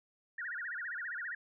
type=tone with vibrato; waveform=sine; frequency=1638 Hz; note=G#6; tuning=24 cents flat; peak=-37 dBFS; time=0.38-1.35 s; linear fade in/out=5 ms; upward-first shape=sine; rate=15 Hz; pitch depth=270 cents each way; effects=none